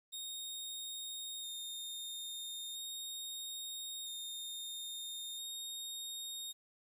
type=tone with vibrato; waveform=sawtooth; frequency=3689 Hz; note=A#7; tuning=19 cents flat; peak=-39 dBFS; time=0.12-6.53 s; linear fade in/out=20 ms; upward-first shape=square; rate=0.38 Hz; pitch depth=11 cents each way; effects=11-bit